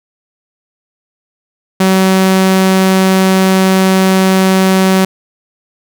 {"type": "tone", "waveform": "sawtooth", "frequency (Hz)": 189.3, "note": "F#3", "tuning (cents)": 40, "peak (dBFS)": -3, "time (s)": [1.8, 5.05], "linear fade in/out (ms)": 5, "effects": []}